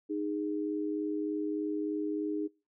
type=tone pair together; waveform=sine; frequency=308.5 / 411.8 Hz; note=D#4 / G#4; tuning=-15 / -15 cents; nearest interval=perfect fourth; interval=500 cents; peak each=-32 / -36 dBFS; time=0.09-2.48 s; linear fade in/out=20 ms; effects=noise-tail reverb RT60 0.3 s tail -24 dB re dry